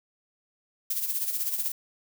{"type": "noise with tremolo", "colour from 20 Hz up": "violet", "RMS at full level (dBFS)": -27, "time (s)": [0.9, 1.72], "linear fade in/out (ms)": 5, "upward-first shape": "sine", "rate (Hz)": 16, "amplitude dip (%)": 60, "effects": []}